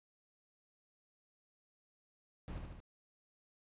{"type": "noise with echo", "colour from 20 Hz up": "brown", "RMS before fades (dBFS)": -44, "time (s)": [2.48, 2.58], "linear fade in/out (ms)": 0, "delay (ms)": 74, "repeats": 3, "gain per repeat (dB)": -3, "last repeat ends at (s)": 2.802, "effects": ["resampled to 8000 Hz"]}